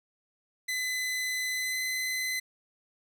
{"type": "tone with pitch glide", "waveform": "sawtooth", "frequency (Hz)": [2016, 2032], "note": ["B6", "B6"], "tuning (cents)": [35, 49], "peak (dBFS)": -26, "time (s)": [0.68, 2.4], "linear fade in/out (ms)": 10, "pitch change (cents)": 14, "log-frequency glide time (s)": [1.53, 1.8], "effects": []}